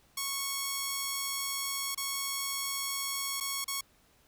5% pulse tone with dropouts, 1104 Hz, C#6, 7 cents flat, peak -20 dBFS, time 0.17-3.81 s, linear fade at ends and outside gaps 5 ms, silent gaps 1.948-1.975 / 3.402-3.407 / 3.644-3.679 s, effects pink hiss -65 dBFS RMS until 4.27 s

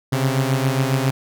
sawtooth beating tone pair, 130.81 / 138.11 Hz, C3 / C#3, 0 / -6 cents, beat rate 7.3 Hz, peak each -15 / -18 dBFS, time 0.12-1.11 s, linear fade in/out 10 ms, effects none

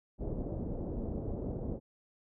pink low-pass noise, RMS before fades -37 dBFS, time 0.18-1.8 s, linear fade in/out 50 ms, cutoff 560 Hz, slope 24 dB/octave, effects none

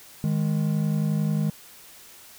triangle tone pair together, 156 / 207.2 Hz, D#3 / G#3, +5 / -4 cents, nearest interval perfect fourth, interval 491 cents, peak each -21 / -24 dBFS, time 0.24-1.5 s, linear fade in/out 0 ms, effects white hiss -48 dBFS RMS until 2.38 s

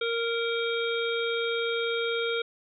harmonic tone, 464.1 Hz, A#4, 8 cents flat, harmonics 1 / 3 / 5 / 7 / 8, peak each -28 / -33 / -35 / -36 / -37 dBFS, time 0.01-2.42 s, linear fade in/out 5 ms, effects none

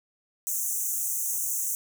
pink high-pass noise, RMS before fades -29 dBFS, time 0.47-1.75 s, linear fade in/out 0 ms, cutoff 6100 Hz, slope 96 dB/octave, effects none

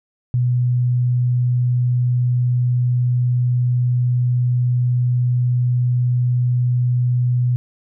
sine tone, 123.47 Hz, B2, in tune, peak -14 dBFS, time 0.34-7.56 s, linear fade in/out 0 ms, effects none

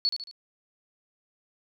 sine tone with echo, 4417 Hz, C#8, 7 cents flat, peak -21 dBFS, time 0.05-0.09 s, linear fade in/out 0 ms, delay 74 ms, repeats 3, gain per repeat -7 dB, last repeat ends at 0.312 s, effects none

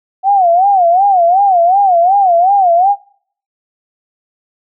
sine tone with vibrato, 740 Hz, F#5, in tune, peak -6 dBFS, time 0.23-2.96 s, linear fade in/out 50 ms, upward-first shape sine, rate 2.7 Hz, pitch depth 160 cents each way, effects noise-tail reverb RT60 0.6 s tail -26 dB re dry

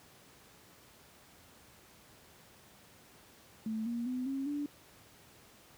sine tone with pitch steps, 220 / 235.8 / 252.7 / 270.9 / 290.3 Hz, A3 / A#3 / B3 / C#4 / D4, 0 / +20 / +40 / -40 / -20 cents, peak -33 dBFS, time 3.66-4.66 s, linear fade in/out 2 ms, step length 200 ms, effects pink hiss -59 dBFS RMS until 5.77 s + high-pass 80 Hz 12 dB/octave

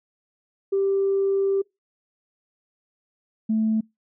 sine tone pair in turn, 392 / 219.6 Hz, G4 / A3, 0 / -3 cents, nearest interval minor seventh, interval 1003 cents, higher first, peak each -18 dBFS, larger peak neither, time 0.72-1.62 / 3.49-3.81 s, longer first, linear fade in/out 10 ms, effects noise-tail reverb RT60 0.2 s tail -26 dB re dry + tanh soft clip ceiling -14 dBFS

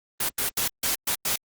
white noise bursts at uneven times, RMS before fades -25 dBFS, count 6, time 0.2-0.29 / 0.38-0.49 / 0.57-0.68 / 0.83-0.95 / 1.07-1.15 / 1.25-1.36 s, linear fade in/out 5 ms, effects Opus 24 kbps

